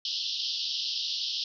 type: band-pass noise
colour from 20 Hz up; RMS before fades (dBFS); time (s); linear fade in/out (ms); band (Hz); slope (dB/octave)
white; -32; 0.05-1.44; 2; 2900 to 5400; 96
effects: none